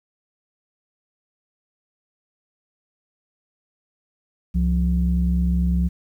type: tone pair together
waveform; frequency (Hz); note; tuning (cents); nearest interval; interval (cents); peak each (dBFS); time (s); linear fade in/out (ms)
sine; 66.79 / 176.1; C2 / F3; +36 / +15; octave + perfect fourth; 1679; -18 / -20; 4.54-5.89; 20
effects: tanh soft clip ceiling -10 dBFS + 9-bit